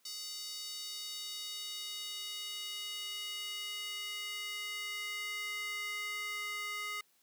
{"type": "tone with high-pass filter sweep", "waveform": "square", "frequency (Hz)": 415.3, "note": "G#4", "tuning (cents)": 0, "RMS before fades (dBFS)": -41, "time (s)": [0.05, 7.01], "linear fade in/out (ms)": 5, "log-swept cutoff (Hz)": [4600, 1700], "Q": 2.7, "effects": ["white hiss -71 dBFS RMS until 7.22 s", "high-pass 150 Hz 12 dB/octave"]}